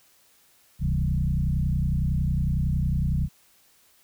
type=tone with frequency modulation; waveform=sine; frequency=103.83 Hz; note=G#2; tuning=in tune; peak=-21 dBFS; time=0.79-3.29 s; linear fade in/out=50 ms; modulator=30.9 Hz; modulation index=2.3; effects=white hiss -60 dBFS RMS until 4.03 s